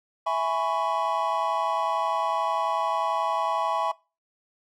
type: chord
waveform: triangle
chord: C# minor seventh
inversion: first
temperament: equal with one note detuned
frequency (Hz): 659.3 / 830.6 / 997.5 / 1108.7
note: E5 / G#5 / B5 / C#6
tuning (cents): 0 / 0 / +17 / 0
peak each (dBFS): -27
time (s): 0.26-3.92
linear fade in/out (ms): 10
effects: noise-tail reverb RT60 0.3 s tail -22 dB re dry